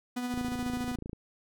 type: tone with tremolo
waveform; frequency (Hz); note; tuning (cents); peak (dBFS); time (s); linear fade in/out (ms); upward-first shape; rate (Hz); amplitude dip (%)
45% pulse; 246.9; B3; 0; -30; 0.16-0.96; 10; sine; 14; 40
type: click train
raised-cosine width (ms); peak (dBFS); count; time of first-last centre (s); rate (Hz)
3; -26; 23; 0.34-1.131; 27.8
effects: none